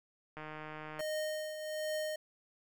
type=click train; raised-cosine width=0.5 ms; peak=-30 dBFS; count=99; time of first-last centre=0.37-1.006 s; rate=154 Hz
type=tone with tremolo; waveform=square; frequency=617 Hz; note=D#5; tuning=15 cents flat; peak=-34 dBFS; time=0.99-2.16 s; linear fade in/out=5 ms; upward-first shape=triangle; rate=1.3 Hz; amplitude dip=60%
effects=none